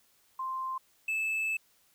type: tone pair in turn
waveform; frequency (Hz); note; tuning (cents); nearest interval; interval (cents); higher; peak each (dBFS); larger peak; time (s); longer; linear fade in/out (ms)
sine / triangle; 1046.5 / 2620; C6 / E7; 0 / -11; octave + major third; 1589; second; -32 / -27; second; 0.39-0.78 / 1.08-1.57; second; 5
effects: white hiss -67 dBFS RMS until 1.94 s